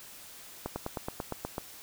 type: slowing click train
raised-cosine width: 1 ms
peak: -19 dBFS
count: 9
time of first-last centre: 0.66-1.581 s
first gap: 100 ms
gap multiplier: 1.04
effects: white hiss -49 dBFS RMS until 1.82 s